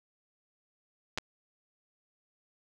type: clicks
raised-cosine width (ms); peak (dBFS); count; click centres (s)
0.2; -15; 2; 1.176 / 1.184
effects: none